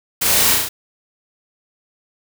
white noise with echo, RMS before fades -18 dBFS, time 0.21-0.55 s, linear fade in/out 10 ms, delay 35 ms, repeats 4, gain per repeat -2 dB, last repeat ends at 0.69 s, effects none

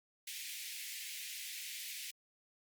pink high-pass noise, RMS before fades -45 dBFS, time 0.27-2.11 s, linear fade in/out 5 ms, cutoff 2000 Hz, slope 48 dB/octave, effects Opus 48 kbps

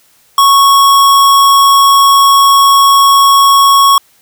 square tone, 1106 Hz, C#6, 4 cents flat, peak -4 dBFS, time 0.38-3.98 s, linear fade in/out 2 ms, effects white hiss -49 dBFS RMS until 4.21 s

